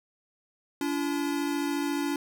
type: tone pair together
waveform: square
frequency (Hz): 286.7 / 340.9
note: D4 / F4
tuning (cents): -42 / -42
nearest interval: minor third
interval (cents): 300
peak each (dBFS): -29 / -33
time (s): 0.81-2.16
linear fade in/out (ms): 2
effects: none